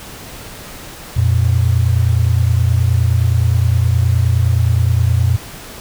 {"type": "tone pair together", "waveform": "sine", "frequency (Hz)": [87.6, 117.2], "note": ["F2", "A#2"], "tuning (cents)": [6, 10], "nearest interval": "perfect fourth", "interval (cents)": 504, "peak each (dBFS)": -13, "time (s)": [1.16, 5.37], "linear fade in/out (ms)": 10, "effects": ["pink hiss -33 dBFS RMS until 5.8 s"]}